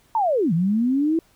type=linear two-way sweep; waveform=sine; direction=down then up; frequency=932.3 to 157.3 to 334.4 Hz; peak=-17 dBFS; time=0.15-1.19 s; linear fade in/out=2 ms; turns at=0.53 s; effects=pink hiss -59 dBFS RMS until 1.35 s